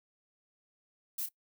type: noise with echo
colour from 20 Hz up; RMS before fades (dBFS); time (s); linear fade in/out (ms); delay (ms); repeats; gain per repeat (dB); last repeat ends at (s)
violet; -36; 1.18-1.26; 5; 29; 1; -9; 1.289
effects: noise-tail reverb RT60 0.1 s tail -20 dB re dry